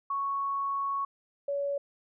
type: tone pair in turn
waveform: sine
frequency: 1108.7 / 565 Hz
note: C#6 / C#5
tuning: 0 / +33 cents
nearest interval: octave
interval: 1167 cents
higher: first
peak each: -28 dBFS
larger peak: neither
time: 0.1-1.05 / 1.48-1.78 s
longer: first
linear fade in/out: 5 ms
effects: none